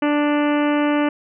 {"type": "harmonic tone", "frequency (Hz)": 294, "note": "D4", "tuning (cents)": 2, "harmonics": [1, 2, 3, 4, 5, 6, 7, 8, 9, 10], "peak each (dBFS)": [-17, -23, -27, -29, -31, -33, -34, -35, -36, -37], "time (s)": [0.02, 1.09], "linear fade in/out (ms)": 5, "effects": []}